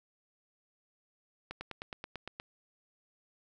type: slowing click train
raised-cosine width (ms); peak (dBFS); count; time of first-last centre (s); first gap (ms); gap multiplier
0.3; -24; 9; 1.51-2.399; 100; 1.03
effects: none